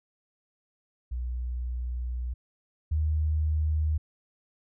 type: tone pair in turn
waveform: sine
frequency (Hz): 61.3 / 77.23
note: B1 / D#2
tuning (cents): -12 / -12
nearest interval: major third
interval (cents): 400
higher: second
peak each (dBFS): -29 / -23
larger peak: second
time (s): 1.11-2.34 / 2.91-3.98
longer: first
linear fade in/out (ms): 10
effects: none